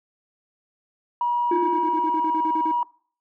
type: tone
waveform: sine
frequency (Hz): 961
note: B5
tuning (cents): -48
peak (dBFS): -19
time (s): 1.21-2.83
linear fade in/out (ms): 2
type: tone with exponential decay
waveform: sine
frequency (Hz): 351.4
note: F4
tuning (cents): +11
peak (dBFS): -18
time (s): 1.51-2.85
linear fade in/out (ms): 5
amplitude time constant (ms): 290
type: tone bursts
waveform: triangle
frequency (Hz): 317.4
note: D#4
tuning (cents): +35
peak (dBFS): -23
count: 12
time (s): 1.52-2.716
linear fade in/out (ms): 5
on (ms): 63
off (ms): 40
effects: noise-tail reverb RT60 0.5 s tail -22 dB re dry + tanh soft clip ceiling -13 dBFS